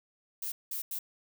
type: noise bursts at uneven times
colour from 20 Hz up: violet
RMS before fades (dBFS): -36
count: 3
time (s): 0.42-0.52 / 0.71-0.82 / 0.91-0.99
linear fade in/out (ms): 5
effects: none